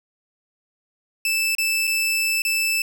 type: tone with dropouts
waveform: sawtooth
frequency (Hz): 2637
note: E7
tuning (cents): 0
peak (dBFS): -16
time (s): 1.25-2.82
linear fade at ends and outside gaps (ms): 2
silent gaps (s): 1.551-1.583 / 1.871-1.875 / 2.42-2.45
effects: none